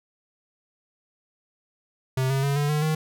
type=tone with pitch steps; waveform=square; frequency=130.8 / 135.49 / 140.35 / 145.38 / 150.6 / 156 Hz; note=C3 / C#3 / C#3 / D3 / D3 / D#3; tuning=0 / -39 / +22 / -17 / +44 / +5 cents; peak=-22 dBFS; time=2.17-2.95 s; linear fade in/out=5 ms; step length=130 ms; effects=none